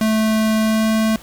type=tone with pitch glide; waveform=square; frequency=218.5 to 220 Hz; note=A3 to A3; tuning=-12 to 0 cents; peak=-15 dBFS; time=0.01-1.16 s; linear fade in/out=2 ms; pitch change=+12 cents; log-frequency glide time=0.58-0.89 s; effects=added 50 Hz sine -44 dBFS peak until 1.22 s + pink hiss -42 dBFS RMS until 1.22 s